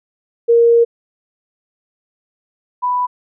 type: tone pair in turn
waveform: sine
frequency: 467.4 / 990.4 Hz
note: A#4 / B5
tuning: +5 / +5 cents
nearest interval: octave + minor second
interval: 1300 cents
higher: second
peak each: -7 / -14 dBFS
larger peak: first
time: 0.48-0.85 / 2.82-3.07 s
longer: first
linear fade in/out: 20 ms
effects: none